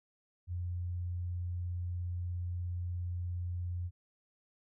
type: tone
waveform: sine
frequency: 88.3 Hz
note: F2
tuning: 20 cents sharp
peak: -34 dBFS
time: 0.47-3.91 s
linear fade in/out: 50 ms
effects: none